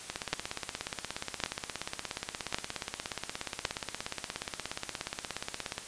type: two click trains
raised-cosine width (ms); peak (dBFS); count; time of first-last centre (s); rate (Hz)
0.2; -16 / -10; 97 / 4; 0.1-5.78 / 0.33-3.652; 16.9 / 0.903
effects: white hiss -45 dBFS RMS until 5.87 s + resampled to 22050 Hz